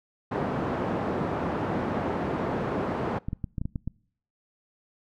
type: band-pass noise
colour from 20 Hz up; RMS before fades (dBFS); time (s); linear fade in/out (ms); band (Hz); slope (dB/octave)
pink; -29; 0.31-3.19; 10; 140 to 980; 12
type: clicks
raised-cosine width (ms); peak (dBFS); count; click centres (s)
5; -18; 8; 3.285 / 3.331 / 3.442 / 3.582 / 3.615 / 3.655 / 3.758 / 3.876
effects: noise-tail reverb RT60 0.6 s tail -25 dB re dry